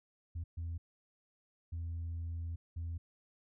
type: tone bursts at uneven times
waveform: sine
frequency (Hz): 83.7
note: E2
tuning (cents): +27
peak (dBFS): -35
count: 4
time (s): 0.35-0.44 / 0.57-0.78 / 1.72-2.56 / 2.76-2.98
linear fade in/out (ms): 10
effects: tanh soft clip ceiling -35 dBFS